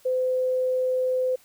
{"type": "tone", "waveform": "sine", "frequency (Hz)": 511, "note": "C5", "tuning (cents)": -41, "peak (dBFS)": -21, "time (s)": [0.05, 1.36], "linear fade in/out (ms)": 10, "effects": ["white hiss -57 dBFS RMS until 1.44 s"]}